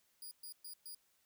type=tone bursts; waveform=5% pulse; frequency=4871 Hz; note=D#8; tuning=38 cents flat; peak=-40 dBFS; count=4; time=0.22-0.948 s; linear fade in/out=2 ms; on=92 ms; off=120 ms; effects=white hiss -75 dBFS RMS until 1.25 s